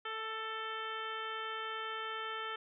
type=harmonic tone with a mistuned harmonic; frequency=442.5 Hz; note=A4; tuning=10 cents sharp; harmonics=1 / 2 / 3 / 4 / 5 / 6 / 7 / 8; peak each=-46 / -48 / -41 / -45 / -50 / -53 / -46 / -55 dBFS; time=0.05-2.56 s; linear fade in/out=5 ms; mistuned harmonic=2; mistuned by=-15 cents; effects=none